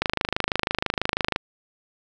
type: click train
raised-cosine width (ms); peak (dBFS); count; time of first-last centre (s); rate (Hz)
0.3; -5; 36; 0.02-1.361; 26.1
effects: none